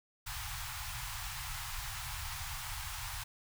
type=band-stop noise; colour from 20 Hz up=pink; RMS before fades=-41 dBFS; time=0.26-3.24 s; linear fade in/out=10 ms; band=130 to 790 Hz; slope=48 dB/octave; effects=none

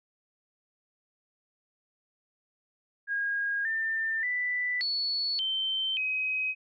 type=tone with pitch steps; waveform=sine; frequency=1632 / 1793 / 1982 / 4418 / 3103 / 2530 Hz; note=G#6 / A6 / B6 / C#8 / G7 / D#7; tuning=-31 / +32 / +6 / -7 / -18 / +28 cents; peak=-27 dBFS; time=3.07-6.55 s; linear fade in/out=50 ms; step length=580 ms; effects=none

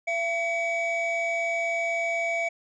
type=tone pair together; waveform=triangle; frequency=675 / 2272 Hz; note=E5 / C#7; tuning=+41 / +42 cents; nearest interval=octave + major sixth; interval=2101 cents; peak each=-25 dBFS; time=0.07-2.49 s; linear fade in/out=10 ms; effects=tanh soft clip ceiling -17 dBFS + resampled to 22050 Hz

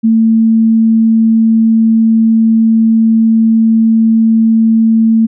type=tone; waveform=sine; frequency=224.2 Hz; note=A3; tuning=33 cents sharp; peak=-5 dBFS; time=0.03-5.27 s; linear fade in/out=20 ms; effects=none

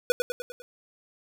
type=tone with echo; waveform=square; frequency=490.6 Hz; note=B4; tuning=12 cents flat; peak=-18 dBFS; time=0.1-0.12 s; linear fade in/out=0 ms; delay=100 ms; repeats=5; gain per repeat=-5 dB; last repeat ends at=0.62 s; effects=none

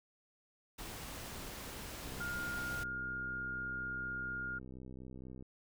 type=noise; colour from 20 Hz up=pink; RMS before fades=-46 dBFS; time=0.78-2.84 s; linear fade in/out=10 ms
type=click train; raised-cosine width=3 ms; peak=-37 dBFS; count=217; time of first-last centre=2.06-5.424 s; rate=64.2 Hz
type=tone; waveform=sine; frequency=1416 Hz; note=F6; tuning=23 cents sharp; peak=-38 dBFS; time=2.2-4.59 s; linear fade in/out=10 ms
effects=none

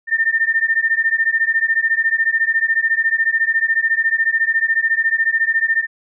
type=beating tone pair; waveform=sine; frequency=1800 / 1814 Hz; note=A6 / A#6; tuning=+39 / -48 cents; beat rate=14 Hz; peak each=-17 dBFS; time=0.07-5.87 s; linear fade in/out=50 ms; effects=none

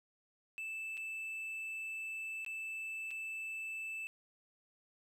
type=tone with dropouts; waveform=triangle; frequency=2637 Hz; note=E7; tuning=in tune; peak=-38 dBFS; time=0.58-4.07 s; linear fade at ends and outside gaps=0 ms; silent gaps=0.971-0.976 / 2.448-2.463 / 3.107-3.112 s; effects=none

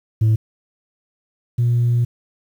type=tone pair in turn; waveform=sine; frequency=110 / 119.76 Hz; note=A2 / A#2; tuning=0 / +47 cents; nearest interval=minor second; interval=147 cents; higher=second; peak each=-9 / -12 dBFS; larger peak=first; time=0.21-0.36 / 1.58-2.05 s; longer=second; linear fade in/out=10 ms; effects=tanh soft clip ceiling -11 dBFS + 8-bit

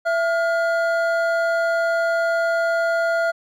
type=tone pair together; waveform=triangle; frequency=667.2 / 1419 Hz; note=E5 / F6; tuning=+21 / +27 cents; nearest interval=octave + minor second; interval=1306 cents; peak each=-17 / -21 dBFS; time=0.05-3.32 s; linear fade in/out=20 ms; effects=none

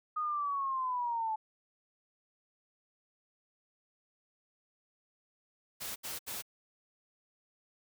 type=linear sweep; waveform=sine; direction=down; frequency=1244.5 to 863 Hz; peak=-31 dBFS; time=0.16-1.36 s; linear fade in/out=10 ms
type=noise bursts; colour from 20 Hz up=white; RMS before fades=-40 dBFS; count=3; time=5.8-6.424 s; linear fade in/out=20 ms; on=160 ms; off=72 ms
effects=none

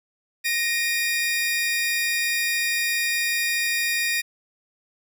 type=tone pair together; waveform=sawtooth; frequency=1864.7 / 2431 Hz; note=A#6 / D#7; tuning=0 / -41 cents; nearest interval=perfect fourth; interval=459 cents; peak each=-21 dBFS; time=0.44-4.22 s; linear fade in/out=20 ms; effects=none

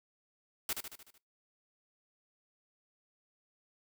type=noise with echo; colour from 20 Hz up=white; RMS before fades=-34 dBFS; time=0.69-0.73 s; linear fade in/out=2 ms; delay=75 ms; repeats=6; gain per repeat=-5 dB; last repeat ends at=1.18 s; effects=noise-tail reverb RT60 0.2 s tail -21 dB re dry

